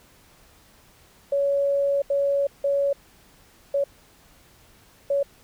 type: tone bursts at uneven times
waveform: sine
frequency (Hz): 561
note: C#5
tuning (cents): +21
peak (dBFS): -19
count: 5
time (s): 1.32-2.02 / 2.1-2.47 / 2.64-2.93 / 3.74-3.84 / 5.1-5.23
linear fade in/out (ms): 5
effects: pink hiss -55 dBFS RMS until 5.43 s